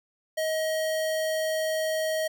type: tone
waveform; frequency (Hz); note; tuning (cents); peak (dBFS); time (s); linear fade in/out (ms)
square; 632; D#5; +27; -26; 0.37-2.28; 10
effects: none